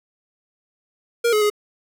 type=tone with pitch steps; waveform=square; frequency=470.7 / 425.1 / 417.7 Hz; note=A#4 / G#4 / G#4; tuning=+17 / +40 / +10 cents; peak=-16 dBFS; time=1.24-1.501 s; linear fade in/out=10 ms; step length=87 ms; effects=none